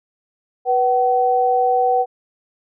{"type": "tone pair together", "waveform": "sine", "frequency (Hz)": [490, 758.5], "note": ["B4", "F#5"], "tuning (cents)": [-14, 43], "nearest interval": "minor sixth", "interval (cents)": 757, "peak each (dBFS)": [-18, -15], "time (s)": [0.65, 2.06], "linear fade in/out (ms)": 50, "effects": []}